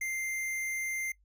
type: tone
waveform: square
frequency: 2093 Hz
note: C7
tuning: in tune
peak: -33 dBFS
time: 0.01-1.12 s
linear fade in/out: 5 ms
effects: noise-tail reverb RT60 0.1 s tail -20 dB re dry + added 50 Hz sine -63 dBFS peak until 1.24 s